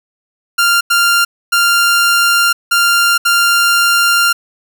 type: tone bursts at uneven times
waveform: sawtooth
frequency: 1393 Hz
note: F6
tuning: 5 cents flat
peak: -5 dBFS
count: 5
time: 0.58-0.81 / 0.9-1.25 / 1.52-2.53 / 2.71-3.18 / 3.25-4.33 s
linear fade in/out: 10 ms
effects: none